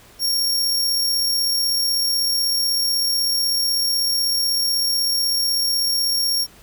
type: tone with amplitude modulation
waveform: sawtooth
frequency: 5540 Hz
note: F8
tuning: 15 cents flat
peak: -14 dBFS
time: 0.19-6.47 s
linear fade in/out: 50 ms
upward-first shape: sine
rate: 36.1 Hz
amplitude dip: 25%
effects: pink hiss -48 dBFS RMS until 6.62 s